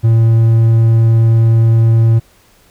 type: tone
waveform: triangle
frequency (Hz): 113.7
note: A#2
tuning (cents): -43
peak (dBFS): -4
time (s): 0.03-2.2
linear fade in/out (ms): 20
effects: pink hiss -49 dBFS RMS until 2.7 s